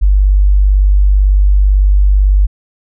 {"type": "tone", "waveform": "sine", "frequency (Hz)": 49, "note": "G1", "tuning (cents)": 0, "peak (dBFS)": -5, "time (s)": [0.01, 2.47], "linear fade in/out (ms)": 20, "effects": []}